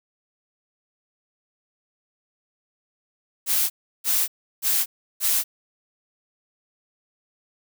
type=noise bursts; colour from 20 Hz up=blue; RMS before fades=-21 dBFS; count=4; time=3.46-5.44 s; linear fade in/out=50 ms; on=240 ms; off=340 ms; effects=none